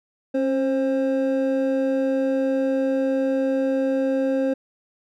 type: tone pair together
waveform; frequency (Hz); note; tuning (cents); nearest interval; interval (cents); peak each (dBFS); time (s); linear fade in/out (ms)
triangle; 270.3 / 530; C#4 / C5; -44 / +22; octave; 1166; -20; 0.34-4.54; 10
effects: none